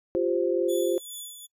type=chord; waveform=sine; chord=F suspended second; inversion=none; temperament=equal; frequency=349.2 / 392 / 523.3 Hz; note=F4 / G4 / C5; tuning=0 / 0 / 0 cents; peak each=-25 / -28 / -27 dBFS; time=0.15-0.98 s; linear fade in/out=0 ms
type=tone with tremolo; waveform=5% pulse; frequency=3451 Hz; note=A7; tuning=34 cents flat; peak=-27 dBFS; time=0.68-1.47 s; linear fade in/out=20 ms; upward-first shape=sine; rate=2.5 Hz; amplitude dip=55%
effects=noise-tail reverb RT60 0.1 s tail -23 dB re dry + resampled to 32000 Hz